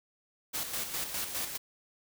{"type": "noise with tremolo", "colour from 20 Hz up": "white", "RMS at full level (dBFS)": -34, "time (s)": [0.53, 1.58], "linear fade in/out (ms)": 20, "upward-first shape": "square", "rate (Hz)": 4.9, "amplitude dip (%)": 50, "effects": []}